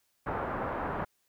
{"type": "low-pass noise", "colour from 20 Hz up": "white", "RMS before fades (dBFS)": -34, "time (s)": [0.26, 1.05], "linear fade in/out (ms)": 10, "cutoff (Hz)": 1300, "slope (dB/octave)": 24, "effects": ["white hiss -74 dBFS RMS until 1.28 s"]}